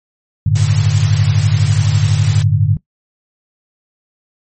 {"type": "chord", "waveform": "sine", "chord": "G suspended second", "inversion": "none", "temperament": "equal", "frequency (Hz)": [98, 110, 146.83], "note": ["G2", "A2", "D3"], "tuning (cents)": [0, 0, 0], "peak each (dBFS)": -14, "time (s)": [0.46, 2.77], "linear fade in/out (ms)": 5}
{"type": "noise", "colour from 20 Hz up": "white", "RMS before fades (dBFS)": -24, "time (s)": [0.55, 2.43], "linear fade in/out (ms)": 10}
{"effects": ["noise-tail reverb RT60 0.1 s tail -19 dB re dry", "MP3 32 kbps"]}